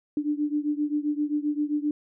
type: beating tone pair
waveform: sine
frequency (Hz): 293.7 / 301.3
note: D4 / D4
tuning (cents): 0 / +44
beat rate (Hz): 7.6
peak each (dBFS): -26 / -28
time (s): 0.17-1.91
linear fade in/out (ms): 2
effects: none